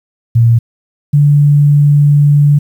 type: tone pair in turn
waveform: sine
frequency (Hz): 116.54 / 145.35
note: A#2 / D3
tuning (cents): 0 / -18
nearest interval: major third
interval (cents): 382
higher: second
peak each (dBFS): -4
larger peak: neither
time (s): 0.35-0.59 / 1.13-2.59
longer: second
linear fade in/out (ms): 10
effects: 7-bit